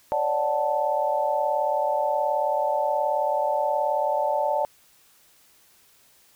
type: chord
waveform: sine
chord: D major seventh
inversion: third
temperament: equal with one note detuned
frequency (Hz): 554.4 / 593.1 / 740 / 880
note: C#5 / D5 / F#5 / A5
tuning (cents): 0 / +17 / 0 / 0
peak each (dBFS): -30 / -25 / -29 / -25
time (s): 0.12-4.65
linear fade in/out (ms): 0
effects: white hiss -58 dBFS RMS until 6.35 s